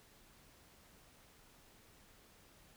silence, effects pink hiss -64 dBFS RMS until 2.76 s

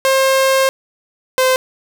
sawtooth tone pair in turn, 533 / 516.9 Hz, C5 / C5, +32 / -21 cents, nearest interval minor second, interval 53 cents, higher first, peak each -7 dBFS, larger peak neither, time 0.05-0.69 / 1.38-1.56 s, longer first, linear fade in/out 0 ms, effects none

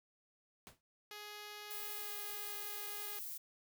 pink noise with exponential decay, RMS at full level -50 dBFS, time 0.67-0.81 s, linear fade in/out 0 ms, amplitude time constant 29 ms
5% pulse tone with pitch glide, 417.4 to 412.8 Hz, G#4 to G#4, +9 to -10 cents, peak -36 dBFS, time 1.11-3.19 s, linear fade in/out 2 ms, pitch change -19 cents, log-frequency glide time 1.93-2.1 s
violet noise, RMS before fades -45 dBFS, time 1.7-3.38 s, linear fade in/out 10 ms
effects none

